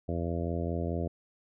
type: harmonic tone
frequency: 84.7 Hz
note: E2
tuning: 48 cents sharp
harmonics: 1 / 2 / 3 / 4 / 5 / 6 / 7 / 8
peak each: -33 / -36 / -38 / -39 / -40 / -41 / -41 / -42 dBFS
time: 0.08-1.08 s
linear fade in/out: 10 ms
effects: none